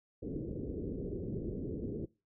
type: low-pass noise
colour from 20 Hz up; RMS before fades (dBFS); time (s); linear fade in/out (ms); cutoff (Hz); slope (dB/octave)
white; -39; 0.22-2.06; 10; 450; 48
effects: noise-tail reverb RT60 0.3 s tail -23 dB re dry